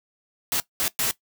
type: noise bursts at uneven times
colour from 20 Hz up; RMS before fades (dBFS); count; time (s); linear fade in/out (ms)
white; -24; 3; 0.52-0.6 / 0.8-0.88 / 0.99-1.11; 0
effects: noise-tail reverb RT60 0.1 s tail -17 dB re dry